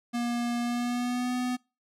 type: tone with pitch glide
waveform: square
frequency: 238.6 to 249.3 Hz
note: A#3 to B3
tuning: +41 to +16 cents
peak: -28 dBFS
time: 0.13-1.57 s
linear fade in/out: 20 ms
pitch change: +75 cents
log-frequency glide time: 0.61-1.34 s
effects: noise-tail reverb RT60 0.3 s tail -26 dB re dry + low-pass 11000 Hz 12 dB/octave